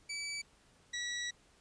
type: tone pair in turn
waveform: 20% pulse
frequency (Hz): 2301 / 1934.9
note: D7 / B6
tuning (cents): -36 / -36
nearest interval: minor third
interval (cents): 300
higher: first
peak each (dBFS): -33 / -31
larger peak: second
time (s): 0.09-0.42 / 0.93-1.31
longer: second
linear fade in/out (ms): 10
effects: pink hiss -66 dBFS RMS until 1.6 s + resampled to 22050 Hz